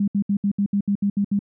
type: tone bursts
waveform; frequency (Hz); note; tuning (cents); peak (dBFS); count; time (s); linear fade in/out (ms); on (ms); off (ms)
sine; 201.3; G3; +46; -17; 10; 0-1.392; 5; 78; 68
effects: none